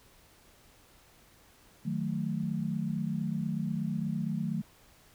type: chord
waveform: sine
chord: D# diminished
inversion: none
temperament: equal with one note detuned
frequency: 155.56 / 184.04 / 220 Hz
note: D#3 / F#3 / A3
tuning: 0 / -9 / 0 cents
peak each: -34 dBFS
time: 1.85-4.62 s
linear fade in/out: 10 ms
effects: pink hiss -60 dBFS RMS until 5.14 s